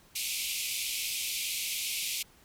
pink band-pass noise, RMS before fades -34 dBFS, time 0.15-2.23 s, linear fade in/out 10 ms, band 2200 to 15000 Hz, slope 96 dB/octave, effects pink hiss -60 dBFS RMS until 2.44 s

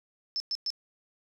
sine tone bursts, 5274 Hz, E8, in tune, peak -28 dBFS, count 3, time 0.36-0.703 s, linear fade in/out 0 ms, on 41 ms, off 110 ms, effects none

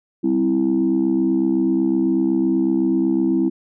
sine chord, C major, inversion second, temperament equal, 196 / 261.6 / 329.6 Hz, G3 / C4 / E4, 0 / 0 / 0 cents, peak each -22 / -19 / -17 dBFS, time 0.23-3.5 s, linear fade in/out 20 ms, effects tanh soft clip ceiling -9 dBFS

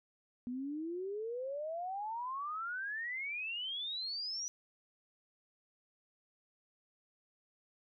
sine exponential sweep, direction up, 240.2 to 5920 Hz, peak -37 dBFS, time 0.47-4.48 s, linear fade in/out 0 ms, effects none

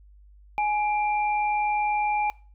sine tone pair together, 837.9 / 2370 Hz, G#5 / D7, +15 / +15 cents, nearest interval octave + tritone, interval 1800 cents, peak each -22 / -30 dBFS, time 0.58-2.3 s, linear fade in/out 0 ms, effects noise-tail reverb RT60 0.4 s tail -23 dB re dry + added 50 Hz sine -49 dBFS peak until 2.54 s

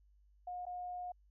sine tone with dropouts, 718 Hz, F5, 48 cents sharp, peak -40 dBFS, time 0.47-1.12 s, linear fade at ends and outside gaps 5 ms, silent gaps 0.654-0.665 s, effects added 50 Hz sine -64 dBFS peak until 1.3 s

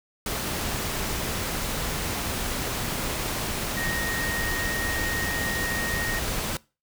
sine tone in noise, 1864.7 Hz, A#6, in tune, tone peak -29 dBFS, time 3.77-6.19 s, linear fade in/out 2 ms, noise pink, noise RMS -29 dBFS, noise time 0.26-6.57 s, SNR -3 dB, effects noise-tail reverb RT60 0.3 s tail -22 dB re dry

